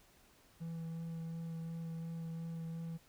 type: tone with vibrato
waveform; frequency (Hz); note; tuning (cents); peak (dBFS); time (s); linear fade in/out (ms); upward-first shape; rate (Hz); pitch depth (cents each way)
triangle; 164.81; E3; 0; -38; 0.6-2.98; 20; sine; 2.8; 11
effects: pink hiss -66 dBFS RMS until 3.08 s